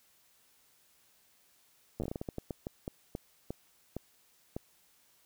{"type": "slowing click train", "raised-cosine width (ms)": 2, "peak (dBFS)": -23, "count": 18, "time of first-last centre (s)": [2, 4.565], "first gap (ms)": 9, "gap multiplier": 1.3, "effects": ["white hiss -67 dBFS RMS until 5.25 s"]}